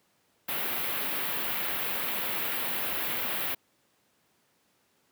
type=band-stop noise; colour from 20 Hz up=white; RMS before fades=-31 dBFS; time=0.48-3.55 s; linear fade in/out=10 ms; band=3400 to 13000 Hz; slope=24 dB/octave; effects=pink hiss -69 dBFS RMS until 5.11 s + high-pass 150 Hz 12 dB/octave